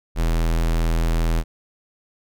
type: tone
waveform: square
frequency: 41.2 Hz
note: E1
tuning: in tune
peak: -18 dBFS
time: 0.15-1.44 s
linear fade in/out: 50 ms
effects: none